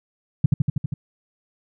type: tone with echo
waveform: sine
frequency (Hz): 140.3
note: C#3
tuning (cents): +21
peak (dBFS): -9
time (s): 0.44-0.46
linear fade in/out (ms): 5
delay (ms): 80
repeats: 6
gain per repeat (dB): -2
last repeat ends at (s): 0.94
effects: none